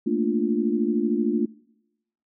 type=chord; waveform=sine; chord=Bb major seventh; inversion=third; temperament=equal; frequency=220 / 233.1 / 293.7 / 349.2 Hz; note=A3 / Bb3 / D4 / F4; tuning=0 / 0 / 0 / 0 cents; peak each=-26 dBFS; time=0.06-1.46 s; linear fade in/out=10 ms; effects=noise-tail reverb RT60 0.9 s tail -24 dB re dry